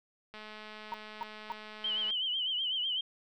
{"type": "click train", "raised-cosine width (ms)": 0.3, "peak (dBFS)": -31, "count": 379, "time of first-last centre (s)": [0.34, 2.106], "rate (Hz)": 214}
{"type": "tone bursts", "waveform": "sine", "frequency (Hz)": 932.3, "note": "A#5", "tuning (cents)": 0, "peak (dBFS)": -33, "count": 3, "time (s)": [0.92, 1.52], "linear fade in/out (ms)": 0, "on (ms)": 20, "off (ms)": 270}
{"type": "tone with vibrato", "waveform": "sine", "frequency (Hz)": 3055, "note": "G7", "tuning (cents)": -45, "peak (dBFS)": -30, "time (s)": [1.84, 3.01], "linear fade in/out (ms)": 5, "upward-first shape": "triangle", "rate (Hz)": 8, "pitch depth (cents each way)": 100}
{"effects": []}